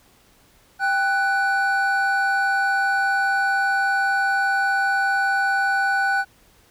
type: tone pair together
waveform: triangle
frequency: 788 / 1487.5 Hz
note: G5 / F#6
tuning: +9 / +9 cents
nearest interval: major seventh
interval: 1100 cents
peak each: -20 / -18 dBFS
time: 0.79-6.25 s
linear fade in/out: 50 ms
effects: pink hiss -56 dBFS RMS until 6.7 s